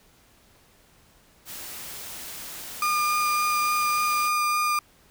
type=noise; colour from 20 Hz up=white; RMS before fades=-38 dBFS; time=1.45-4.31 s; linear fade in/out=50 ms
type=tone with vibrato; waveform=35% pulse; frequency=1209 Hz; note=D6; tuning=50 cents sharp; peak=-20 dBFS; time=2.82-4.79 s; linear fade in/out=2 ms; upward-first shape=sine; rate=3.5 Hz; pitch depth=8 cents each way
effects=pink hiss -58 dBFS RMS until 5.1 s